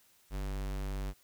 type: tone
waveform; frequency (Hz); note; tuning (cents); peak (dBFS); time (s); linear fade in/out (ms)
square; 48.67; G1; -12; -35; 0.3-1.14; 50
effects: white hiss -66 dBFS RMS until 1.23 s